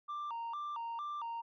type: tone with vibrato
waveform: sine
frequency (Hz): 1046.5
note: C6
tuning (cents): 0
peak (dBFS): -35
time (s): 0.08-1.42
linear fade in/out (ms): 20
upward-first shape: square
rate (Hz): 2.2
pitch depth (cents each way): 210
effects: tanh soft clip ceiling -37 dBFS